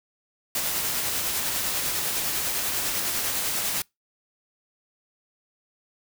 white noise with tremolo, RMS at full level -26 dBFS, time 0.55-3.82 s, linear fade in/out 2 ms, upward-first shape sine, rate 10 Hz, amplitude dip 25%, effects noise-tail reverb RT60 0.2 s tail -26 dB re dry

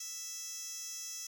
15% pulse tone with high-pass filter, 659.3 Hz, E5, in tune, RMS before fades -43 dBFS, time 0-1.27 s, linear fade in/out 5 ms, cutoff 5500 Hz, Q 2.9, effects none

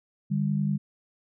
sine tone pair together, 148.62 / 199.3 Hz, D3 / G3, +21 / +29 cents, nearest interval perfect fourth, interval 508 cents, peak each -26 dBFS, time 0.3-0.78 s, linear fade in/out 20 ms, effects none

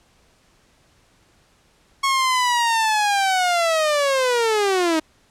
sawtooth linear sweep, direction down, 1100 to 309.1 Hz, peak -13 dBFS, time 2.03-5 s, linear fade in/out 10 ms, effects pink hiss -58 dBFS RMS until 5.3 s + low-pass 9000 Hz 12 dB/octave

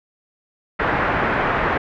white low-pass noise, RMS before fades -20 dBFS, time 0.79-1.78 s, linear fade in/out 10 ms, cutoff 1800 Hz, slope 24 dB/octave, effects none

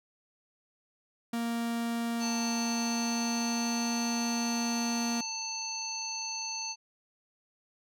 45% pulse tone with pitch glide, 233.1 to 235.1 Hz, A#3 to A#3, 0 to +15 cents, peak -30 dBFS, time 1.33-5.21 s, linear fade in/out 5 ms, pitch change +15 cents, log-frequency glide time 2.41-3.95 s
harmonic tone, 885 Hz, A5, 10 cents sharp, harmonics 1 / 3 / 5 / 7, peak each -42 / -43 / -38 / -37 dBFS, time 2.19-6.76 s, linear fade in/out 50 ms
effects none

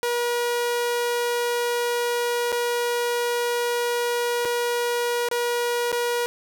sawtooth tone with dropouts, 480 Hz, B4, 49 cents flat, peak -18 dBFS, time 0.03-6.26 s, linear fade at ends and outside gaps 0 ms, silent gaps 2.52-2.526 / 4.45-4.454 / 5.287-5.313 / 5.918-5.927 s, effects none

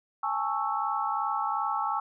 sine chord, A major seventh, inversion third, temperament equal with one note detuned, 817.3 / 880 / 1108.7 / 1318.5 Hz, G#5 / A5 / C#6 / E6, -28 / 0 / 0 / 0 cents, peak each -32 dBFS, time 0.23-2 s, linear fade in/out 5 ms, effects none

